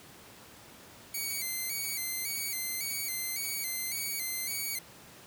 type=tone with vibrato; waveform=5% pulse; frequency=2160 Hz; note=C#7; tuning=45 cents flat; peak=-23 dBFS; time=1.14-4.79 s; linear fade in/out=5 ms; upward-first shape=square; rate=1.8 Hz; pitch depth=72 cents each way; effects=pink hiss -52 dBFS RMS until 5.26 s + high-pass 100 Hz 12 dB/octave

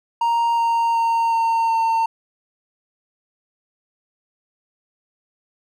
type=tone with pitch steps; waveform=triangle; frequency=932.3 / 925.9 / 919.5 / 913.1 / 906.8 Hz; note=A#5 / A#5 / A#5 / A#5 / A#5; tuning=0 / -12 / -24 / -36 / -48 cents; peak=-14 dBFS; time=0.21-2.06 s; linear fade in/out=5 ms; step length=370 ms; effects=none

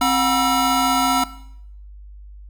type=tone cluster; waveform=square; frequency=263.7 / 726 / 967 / 1334 Hz; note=C4 / F#5 / B5 / E6; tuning=+14 / -33 / -37 / +20 cents; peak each=-22 dBFS; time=0.01-1.24 s; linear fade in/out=5 ms; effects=noise-tail reverb RT60 0.7 s tail -17 dB re dry + added 50 Hz sine -37 dBFS peak until 2.49 s

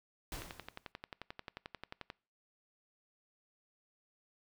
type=noise with exponential decay; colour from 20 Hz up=pink; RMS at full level=-42 dBFS; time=0.32-0.92 s; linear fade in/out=1 ms; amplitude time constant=130 ms
type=click train; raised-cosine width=0.3 ms; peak=-27 dBFS; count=20; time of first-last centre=0.42-2.101 s; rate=11.3 Hz
effects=noise-tail reverb RT60 0.4 s tail -24 dB re dry

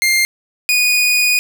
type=tone pair in turn; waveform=sawtooth; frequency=2109 / 2469 Hz; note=C7 / D#7; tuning=+13 / -14 cents; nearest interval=minor third; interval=273 cents; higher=second; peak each=-8 dBFS; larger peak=neither; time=0.02-0.25 / 0.69-1.39 s; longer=second; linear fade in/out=0 ms; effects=none

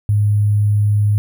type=tone with sample-and-hold; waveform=sine; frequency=103.83 Hz; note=G#2; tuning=in tune; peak=-11 dBFS; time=0.09-1.18 s; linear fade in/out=0 ms; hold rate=11025 Hz; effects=none

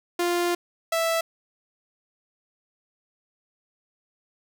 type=tone pair in turn; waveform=sawtooth; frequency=349.2 / 659.2 Hz; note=F4 / E5; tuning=0 / 0 cents; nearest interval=major seventh; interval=1100 cents; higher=second; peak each=-18 dBFS; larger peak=neither; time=0.19-0.55 / 0.92-1.21 s; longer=first; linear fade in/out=5 ms; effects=none

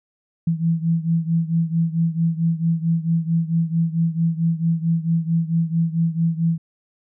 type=beating tone pair; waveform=sine; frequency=164.1 / 168.6 Hz; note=E3 / E3; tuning=-8 / +39 cents; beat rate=4.5 Hz; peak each=-19 / -22 dBFS; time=0.47-6.58 s; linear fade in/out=5 ms; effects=none

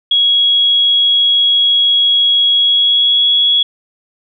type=tone with pitch glide; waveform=sine; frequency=3322 to 3351 Hz; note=G#7 to G#7; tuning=0 to +15 cents; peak=-8 dBFS; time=0.11-3.63 s; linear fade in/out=5 ms; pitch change=+15 cents; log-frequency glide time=2.53-3.28 s; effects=none

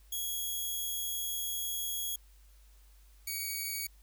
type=tone pair in turn; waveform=5% pulse; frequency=3322 / 2256 Hz; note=G#7 / C#7; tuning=0 / +30 cents; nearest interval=perfect fifth; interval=670 cents; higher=first; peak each=-25 dBFS; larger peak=neither; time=0.12-2.16 / 3.27-3.87 s; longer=first; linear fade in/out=5 ms; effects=added 50 Hz sine -56 dBFS peak until 4.02 s + white hiss -67 dBFS RMS until 4.02 s

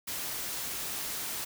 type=noise; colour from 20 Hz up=white; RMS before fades=-36 dBFS; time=0.07-1.45 s; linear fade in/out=10 ms; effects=none

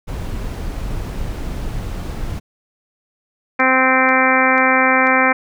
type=noise; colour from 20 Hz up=brown; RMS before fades=-24 dBFS; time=0.07-2.4 s; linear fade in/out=20 ms
type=harmonic tone; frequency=260 Hz; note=C4; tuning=11 cents flat; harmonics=1 / 2 / 3 / 4 / 5 / 6 / 7 / 8 / 9; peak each=-20 / -20 / -20 / -20 / -20 / -20 / -20 / -20 / -20 dBFS; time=3.59-5.33 s; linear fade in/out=10 ms
type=click train; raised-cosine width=0.2 ms; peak=-20 dBFS; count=4; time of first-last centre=3.6-5.071 s; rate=2.04 Hz
effects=none

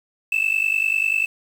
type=tone with amplitude modulation; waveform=triangle; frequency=2637 Hz; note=E7; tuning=in tune; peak=-11 dBFS; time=0.32-1.26 s; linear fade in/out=5 ms; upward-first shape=sine; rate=50.1 Hz; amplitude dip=90%; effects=tanh soft clip ceiling -12 dBFS + 7-bit

